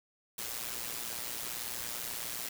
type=noise with amplitude modulation; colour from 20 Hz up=white; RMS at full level=-36 dBFS; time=0.38-2.49 s; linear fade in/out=5 ms; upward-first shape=sine; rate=118 Hz; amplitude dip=65%; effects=none